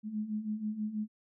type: beating tone pair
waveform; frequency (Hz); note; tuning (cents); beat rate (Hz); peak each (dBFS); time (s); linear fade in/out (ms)
sine; 209.2 / 215.4; G#3 / A3; +13 / -37; 6.2; -39 / -34; 0.03-1.08; 50
effects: none